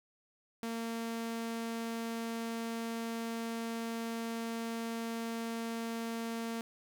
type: tone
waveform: sawtooth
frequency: 229.1 Hz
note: A#3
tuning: 30 cents flat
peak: -32 dBFS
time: 0.63-6.61 s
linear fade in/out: 0 ms
effects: none